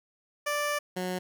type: tone pair in turn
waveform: 15% pulse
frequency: 587.3 / 182.76 Hz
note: D5 / F#3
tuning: 0 / -21 cents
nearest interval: octave + minor sixth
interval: 2021 cents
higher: first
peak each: -21 / -24 dBFS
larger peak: first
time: 0.46-0.79 / 0.96-1.19 s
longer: first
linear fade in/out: 10 ms
effects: none